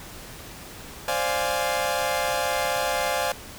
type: chord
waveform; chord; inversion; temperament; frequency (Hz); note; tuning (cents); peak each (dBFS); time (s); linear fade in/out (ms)
sawtooth; D half-diminished seventh; third; equal; 523.3 / 587.3 / 698.5 / 830.6; C5 / D5 / F5 / Ab5; 0 / 0 / 0 / 0; -25; 1.08-3.32; 2
effects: pink hiss -41 dBFS RMS until 3.58 s